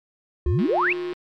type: tone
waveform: triangle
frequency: 356.5 Hz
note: F4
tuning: 36 cents sharp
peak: -24 dBFS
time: 0.46-1.13 s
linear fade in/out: 2 ms
type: exponential sweep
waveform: sine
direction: up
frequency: 59.7 to 2794 Hz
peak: -18 dBFS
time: 0.46-0.93 s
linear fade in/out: 5 ms
type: click train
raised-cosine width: 0.3 ms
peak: -24 dBFS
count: 88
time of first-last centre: 0.59-1.134 s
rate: 160 Hz
effects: MP3 96 kbps